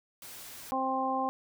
white noise, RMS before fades -46 dBFS, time 0.22-0.71 s, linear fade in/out 2 ms
harmonic tone, 263.3 Hz, C4, 11 cents sharp, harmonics 1 / 2 / 3 / 4, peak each -35 / -36 / -31 / -33 dBFS, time 0.72-1.29 s, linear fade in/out 0 ms
effects none

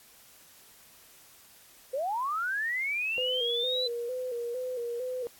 sine linear sweep, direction up, 493.9 to 4052 Hz, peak -28 dBFS, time 1.93-3.88 s, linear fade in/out 10 ms
sine tone with vibrato, 490 Hz, B4, 14 cents flat, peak -31 dBFS, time 3.18-5.27 s, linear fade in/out 0 ms, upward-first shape square, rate 2.2 Hz, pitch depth 57 cents each way
effects white hiss -56 dBFS RMS until 5.39 s + AAC 64 kbps

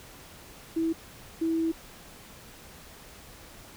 sine tone bursts at uneven times, 326.7 Hz, E4, 15 cents flat, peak -24 dBFS, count 2, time 0.76-0.93 / 1.41-1.72 s, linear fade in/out 10 ms, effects pink hiss -49 dBFS RMS until 3.76 s

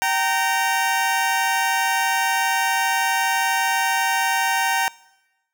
20% pulse tone pair together, 772.7 / 925 Hz, G5 / A#5, -25 / -14 cents, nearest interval minor third, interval 311 cents, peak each -16 / -17 dBFS, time 0.02-4.88 s, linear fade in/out 0 ms, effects noise-tail reverb RT60 1.0 s tail -23 dB re dry

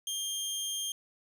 20% pulse tone with amplitude modulation, 3200 Hz, G7, 35 cents sharp, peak -26 dBFS, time 0.07-0.92 s, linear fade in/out 2 ms, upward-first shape sine, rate 269 Hz, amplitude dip 30%, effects none

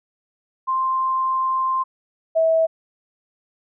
sine tone pair in turn, 1048 / 648.9 Hz, C6 / E5, +2 / -27 cents, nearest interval minor sixth, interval 829 cents, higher first, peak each -18 / -14 dBFS, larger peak second, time 0.67-1.84 / 2.35-2.67 s, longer first, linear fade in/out 20 ms, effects none

